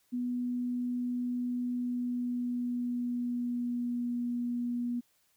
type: tone with pitch glide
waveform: sine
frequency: 245.8 to 241.4 Hz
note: B3 to B3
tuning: -8 to -39 cents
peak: -30 dBFS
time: 0.12-5.01 s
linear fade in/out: 20 ms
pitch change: -31 cents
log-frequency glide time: 1.73-4.15 s
effects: white hiss -71 dBFS RMS until 5.36 s